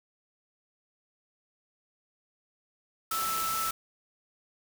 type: tone in noise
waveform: sine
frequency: 1318.5 Hz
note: E6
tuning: in tune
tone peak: -30 dBFS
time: 3.11-3.71 s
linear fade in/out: 5 ms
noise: white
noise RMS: -34 dBFS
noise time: 3.11-3.71 s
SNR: +1 dB
effects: none